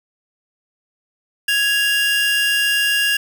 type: tone pair together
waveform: 45% pulse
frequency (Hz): 1662.9 / 2794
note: G#6 / F7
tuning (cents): +2 / 0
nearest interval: major sixth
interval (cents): 898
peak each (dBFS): -18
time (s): 1.48-3.17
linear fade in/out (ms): 5
effects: none